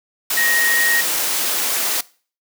sine tone in noise, 1876 Hz, A#6, 11 cents sharp, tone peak -16 dBFS, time 0.37-1.01 s, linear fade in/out 5 ms, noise white, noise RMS -20 dBFS, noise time 0.3-2.01 s, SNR +1 dB, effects noise-tail reverb RT60 0.4 s tail -21 dB re dry + high-pass 300 Hz 12 dB/octave

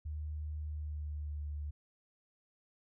sine tone with pitch glide, 76 to 73.84 Hz, D#2 to D2, -40 to +10 cents, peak -37 dBFS, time 0.05-1.71 s, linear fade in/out 10 ms, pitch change -50 cents, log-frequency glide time 0.64-1.47 s, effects none

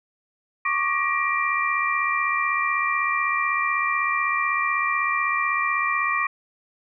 sine tone cluster, 1108 / 1184 / 1897 / 2366 Hz, C#6 / D6 / A#6 / D7, -1 / +14 / +30 / +12 cents, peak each -26 dBFS, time 0.65-6.27 s, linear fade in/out 5 ms, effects none

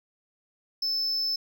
triangle tone, 5260 Hz, E8, 5 cents flat, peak -24 dBFS, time 0.82-1.36 s, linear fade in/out 5 ms, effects none

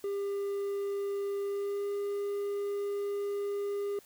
triangle tone with pitch glide, 400 to 404.6 Hz, G4 to G#4, +35 to -45 cents, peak -29 dBFS, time 0.04-3.99 s, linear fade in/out 2 ms, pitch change +20 cents, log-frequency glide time 1.45-1.89 s, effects white hiss -59 dBFS RMS until 4.05 s

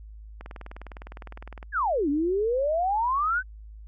click train, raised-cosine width 0.5 ms, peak -26 dBFS, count 25, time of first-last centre 0.41-1.628 s, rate 19.7 Hz
sine exponential two-way sweep, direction down then up, 1760 to 277.2 to 1558 Hz, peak -22 dBFS, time 1.72-3.43 s, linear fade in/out 50 ms, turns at 2.09 s
effects added 53 Hz sine -41 dBFS peak until 3.87 s

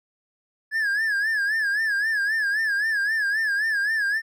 triangle tone with vibrato, 1697 Hz, G#6, 37 cents sharp, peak -19 dBFS, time 0.71-4.22 s, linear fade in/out 50 ms, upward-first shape sine, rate 3.8 Hz, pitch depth 110 cents each way, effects none

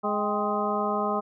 harmonic tone with a mistuned harmonic, 209 Hz, G#3, 11 cents sharp, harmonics 1 / 2 / 3 / 4 / 5 / 6, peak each -31 / -31 / -31 / -31 / -31 / -31 dBFS, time 0.03-1.21 s, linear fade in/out 20 ms, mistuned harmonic 4, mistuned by -86 cents, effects none

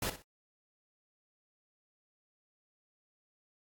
pink noise with echo, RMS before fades -34 dBFS, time 0.02-0.1 s, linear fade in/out 5 ms, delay 62 ms, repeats 2, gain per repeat -12 dB, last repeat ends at 0.224 s, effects AAC 64 kbps

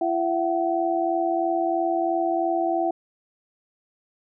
sine tone cluster, 337.3 / 671 / 754 Hz, E4 / E5 / F#5, +40 / +31 / +32 cents, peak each -25 dBFS, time 0.01-2.91 s, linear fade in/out 5 ms, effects none

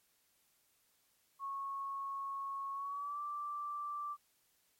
sine tone with pitch glide, 1100 to 1172.2 Hz, C#6 to D6, -14 to -4 cents, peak -38 dBFS, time 1.39-4.17 s, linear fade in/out 50 ms, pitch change +110 cents, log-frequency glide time 2.73-3.21 s, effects white hiss -74 dBFS RMS until 4.79 s + MP3 64 kbps

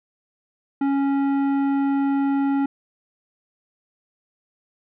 sine tone with tanh clipping, 276.9 Hz, C#4, 2 cents flat, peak -20 dBFS, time 0.81-2.66 s, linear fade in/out 5 ms, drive 12 dB, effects none

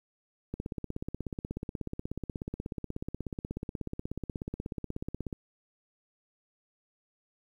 click train, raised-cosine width 3 ms, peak -22 dBFS, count 80, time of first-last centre 0.54-5.328 s, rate 16.5 Hz, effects 10-bit

